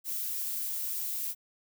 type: noise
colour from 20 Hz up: violet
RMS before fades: -34 dBFS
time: 0.04-1.35 s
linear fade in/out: 50 ms
effects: none